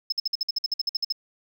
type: tone bursts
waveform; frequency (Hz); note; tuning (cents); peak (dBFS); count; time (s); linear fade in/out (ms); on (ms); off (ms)
sine; 5200; E8; -24; -19; 14; 0.1-1.124; 5; 23; 54
effects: tanh soft clip ceiling -21 dBFS